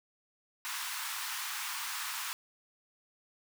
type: high-pass noise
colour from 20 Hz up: pink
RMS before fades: -38 dBFS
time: 0.65-2.33 s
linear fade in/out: 0 ms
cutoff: 920 Hz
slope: 48 dB/octave
effects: none